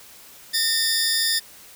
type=tone cluster; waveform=sawtooth; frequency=1821 / 3550 / 4651 / 4908 / 5150 Hz; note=A#6 / A7 / D8 / D#8 / E8; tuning=-41 / +15 / -18 / -25 / -41 cents; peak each=-22 / -24 / -27 / -23 / -22 dBFS; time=0.53-1.4 s; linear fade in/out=20 ms; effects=white hiss -46 dBFS RMS until 1.75 s